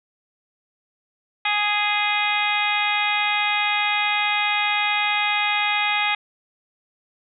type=harmonic tone; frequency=415.3 Hz; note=G#4; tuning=in tune; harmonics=2 / 3 / 4 / 5 / 6 / 7 / 8 / 9; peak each=-25 / -29 / -30 / -25 / -24 / -36 / -29 / -31 dBFS; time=1.45-6.15 s; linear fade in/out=5 ms; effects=none